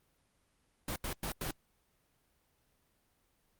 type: noise bursts at uneven times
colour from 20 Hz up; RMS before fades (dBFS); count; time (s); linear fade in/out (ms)
pink; -37; 4; 0.88-0.96 / 1.04-1.13 / 1.23-1.32 / 1.41-1.51; 2
effects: pink hiss -74 dBFS RMS until 3.59 s + Opus 32 kbps